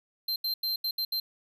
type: tone bursts at uneven times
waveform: square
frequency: 4137 Hz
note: C8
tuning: 20 cents flat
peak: -28 dBFS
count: 6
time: 0.28-0.36 / 0.44-0.54 / 0.63-0.76 / 0.84-0.91 / 0.98-1.05 / 1.12-1.2 s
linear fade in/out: 5 ms
effects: none